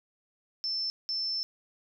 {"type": "tone bursts at uneven times", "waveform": "sine", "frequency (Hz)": 5310, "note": "E8", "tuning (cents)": 12, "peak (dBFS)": -29, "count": 2, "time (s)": [[0.64, 0.9], [1.09, 1.43]], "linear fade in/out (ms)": 0, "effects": []}